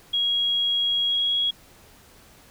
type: tone with pitch glide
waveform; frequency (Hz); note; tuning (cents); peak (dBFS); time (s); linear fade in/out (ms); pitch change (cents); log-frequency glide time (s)
sine; 3300 to 3319; G#7 to G#7; -12 to -2; -20; 0.13-1.51; 10; +10; 1.08-1.34
effects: pink hiss -52 dBFS RMS until 2.5 s